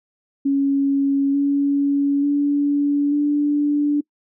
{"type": "tone with pitch steps", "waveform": "sine", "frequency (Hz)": [277.2, 282, 287, 292], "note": ["C#4", "C#4", "D4", "D4"], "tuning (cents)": [0, 30, -40, -10], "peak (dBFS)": -15, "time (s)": [0.45, 4.01], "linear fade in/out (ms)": 10, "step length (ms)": 890, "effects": ["noise-tail reverb RT60 0.1 s tail -24 dB re dry"]}